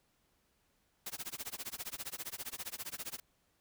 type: noise with tremolo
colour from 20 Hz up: white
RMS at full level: -40 dBFS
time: 1.06-3.2 s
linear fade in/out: 5 ms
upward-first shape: sine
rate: 15 Hz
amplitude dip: 100%
effects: pink hiss -75 dBFS RMS until 3.6 s